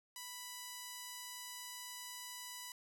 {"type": "tone", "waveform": "5% pulse", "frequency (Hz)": 987.8, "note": "B5", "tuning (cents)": 0, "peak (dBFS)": -34, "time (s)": [0.16, 2.72], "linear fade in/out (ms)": 2, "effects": []}